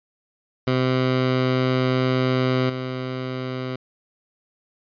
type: tone with level steps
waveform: 15% pulse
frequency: 128.7 Hz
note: C3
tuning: 28 cents flat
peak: -12 / -20 dBFS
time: 0.67-3.76 s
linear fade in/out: 5 ms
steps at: 2.69 s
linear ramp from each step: 10 ms
effects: resampled to 11025 Hz

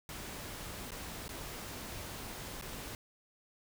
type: noise with dropouts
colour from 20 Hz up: pink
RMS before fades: -44 dBFS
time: 0.09-2.95 s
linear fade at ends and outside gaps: 1 ms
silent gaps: 0.907-0.918 / 1.281-1.291 / 2.613-2.622 s
effects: none

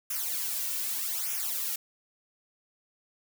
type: noise with flanger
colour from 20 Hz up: blue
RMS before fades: -32 dBFS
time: 0.1-1.76 s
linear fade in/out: 5 ms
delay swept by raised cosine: 0.23 to 2.43 ms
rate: 0.82 Hz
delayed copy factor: -0.85
effects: none

